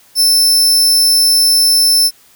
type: tone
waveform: sawtooth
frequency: 5300 Hz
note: E8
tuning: 9 cents sharp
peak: -5 dBFS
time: 0.15-2.11 s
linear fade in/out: 50 ms
effects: white hiss -47 dBFS RMS until 2.35 s